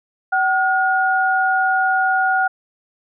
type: tone pair together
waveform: sine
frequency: 760 / 1435.7 Hz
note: F#5 / F6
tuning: +46 / +47 cents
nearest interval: major seventh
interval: 1101 cents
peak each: -17 dBFS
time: 0.32-2.48 s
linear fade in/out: 10 ms
effects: none